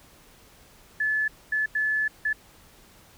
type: tone bursts at uneven times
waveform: sine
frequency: 1728 Hz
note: A6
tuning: 32 cents flat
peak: -22 dBFS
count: 4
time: 1-1.28 / 1.52-1.66 / 1.75-2.08 / 2.25-2.33 s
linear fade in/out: 5 ms
effects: pink hiss -54 dBFS RMS until 3.17 s